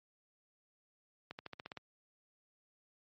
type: accelerating click train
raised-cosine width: 0.3 ms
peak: -28 dBFS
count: 8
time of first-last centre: 1.31-1.773 s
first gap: 79 ms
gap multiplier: 0.94
effects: high-pass 100 Hz 12 dB/octave + MP3 32 kbps